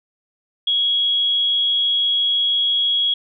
sine tone with amplitude modulation, 3322 Hz, G#7, in tune, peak -14 dBFS, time 0.67-3.14 s, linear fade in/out 5 ms, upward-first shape sine, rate 211 Hz, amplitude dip 30%, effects none

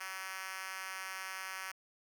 5% pulse tone with high-pass filter, 189.5 Hz, F#3, 42 cents sharp, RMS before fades -43 dBFS, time 0-1.72 s, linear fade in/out 10 ms, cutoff 1300 Hz, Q 0.94, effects none

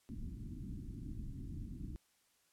pink low-pass noise, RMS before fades -45 dBFS, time 0.09-1.96 s, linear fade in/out 0 ms, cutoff 300 Hz, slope 48 dB/octave, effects white hiss -74 dBFS RMS until 2.52 s + low-pass 12000 Hz 12 dB/octave

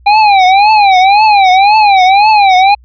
square tone with vibrato, 800 Hz, G5, 35 cents sharp, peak -4 dBFS, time 0.06-2.75 s, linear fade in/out 10 ms, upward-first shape triangle, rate 1.9 Hz, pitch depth 170 cents each way, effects added 61 Hz sine -38 dBFS peak until 2.84 s + resampled to 11025 Hz

